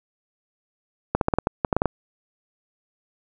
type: clicks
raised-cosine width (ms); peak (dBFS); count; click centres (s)
1; -5; 11; 1.15 / 1.212 / 1.284 / 1.338 / 1.386 / 1.471 / 1.648 / 1.728 / 1.766 / 1.819 / 1.857
effects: none